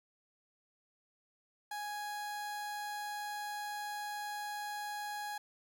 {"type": "tone", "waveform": "30% pulse", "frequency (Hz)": 830.6, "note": "G#5", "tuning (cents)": 0, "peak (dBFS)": -36, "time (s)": [1.71, 5.38], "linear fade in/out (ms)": 5, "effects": ["12-bit"]}